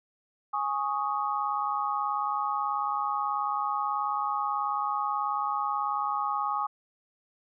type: chord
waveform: sine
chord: Ab suspended fourth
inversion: none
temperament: just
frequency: 830.6 / 1107.5 / 1245.9 Hz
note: Ab5 / Db6 / Eb6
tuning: 0 / -2 / +2 cents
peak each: -31 dBFS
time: 0.53-6.67 s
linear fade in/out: 10 ms
effects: none